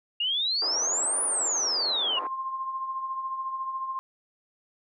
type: exponential two-way sweep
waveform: sine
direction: up then down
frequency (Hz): 2794 to 9956 to 2794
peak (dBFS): -24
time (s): 0.2-2.19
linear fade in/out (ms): 5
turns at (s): 1.23
type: band-pass noise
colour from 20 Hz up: white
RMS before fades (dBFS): -38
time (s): 0.62-2.27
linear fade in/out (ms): 0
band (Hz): 340 to 1200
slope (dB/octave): 24
type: tone with tremolo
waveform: sine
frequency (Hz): 1057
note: C6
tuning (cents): +17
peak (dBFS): -27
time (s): 2.17-3.99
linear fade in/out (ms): 0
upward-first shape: triangle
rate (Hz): 14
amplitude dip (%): 55
effects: none